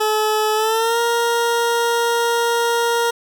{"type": "tone with pitch glide", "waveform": "20% pulse", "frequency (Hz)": [430, 468.9], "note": ["A4", "A#4"], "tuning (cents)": [-40, 10], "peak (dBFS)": -11, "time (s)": [0, 3.11], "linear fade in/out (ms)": 10, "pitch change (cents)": 150, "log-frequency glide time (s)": [0.55, 0.99], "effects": []}